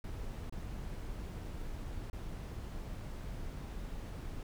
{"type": "noise with dropouts", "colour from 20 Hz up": "brown", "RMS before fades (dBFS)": -42, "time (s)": [0.04, 4.43], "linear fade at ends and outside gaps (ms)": 2, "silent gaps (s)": [[0.497, 0.524], [2.1, 2.13]], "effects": []}